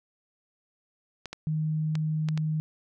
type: clicks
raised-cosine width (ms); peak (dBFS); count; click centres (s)
0.2; -19; 5; 1.257 / 1.33 / 1.954 / 2.287 / 2.376
type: tone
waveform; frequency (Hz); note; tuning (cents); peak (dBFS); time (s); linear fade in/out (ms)
sine; 155.56; D#3; 0; -25; 1.47-2.6; 0
effects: none